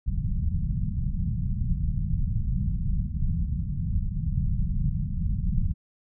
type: low-pass noise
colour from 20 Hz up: pink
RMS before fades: -26 dBFS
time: 0.06-5.74 s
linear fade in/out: 20 ms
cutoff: 190 Hz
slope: 48 dB/octave
effects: none